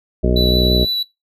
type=harmonic tone; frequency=61.74 Hz; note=B1; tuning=in tune; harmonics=1 / 2 / 3 / 4 / 5 / 6 / 7 / 8 / 9 / 10; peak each=-16 / -23 / -20 / -23 / -29 / -20 / -24 / -32 / -32 / -24 dBFS; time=0.23-0.85 s; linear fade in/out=10 ms
type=tone with vibrato; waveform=triangle; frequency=3951 Hz; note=B7; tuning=in tune; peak=-16 dBFS; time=0.36-1.03 s; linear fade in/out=5 ms; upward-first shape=triangle; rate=6 Hz; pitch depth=10 cents each way
effects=noise-tail reverb RT60 0.2 s tail -20 dB re dry